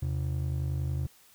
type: ring-modulated tone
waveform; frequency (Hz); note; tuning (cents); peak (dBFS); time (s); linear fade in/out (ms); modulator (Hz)
triangle; 106.4; G#2; +42; -23; 0.02-1.07; 5; 25.4
effects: white hiss -59 dBFS RMS until 1.34 s